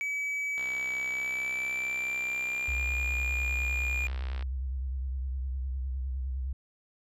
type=tone with pitch glide; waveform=triangle; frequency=2285 to 2421 Hz; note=D7 to D#7; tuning=-48 to -48 cents; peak=-28 dBFS; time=0.01-4.07 s; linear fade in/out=0 ms; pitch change=+100 cents; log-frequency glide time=1.1-3 s
type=click train; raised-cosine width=0.3 ms; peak=-27 dBFS; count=249; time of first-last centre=0.58-4.425 s; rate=64.5 Hz
type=tone with vibrato; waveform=sine; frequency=65.2 Hz; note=C2; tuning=5 cents flat; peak=-30 dBFS; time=2.68-6.53 s; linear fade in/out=5 ms; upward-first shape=sine; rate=9.8 Hz; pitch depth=73 cents each way
effects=none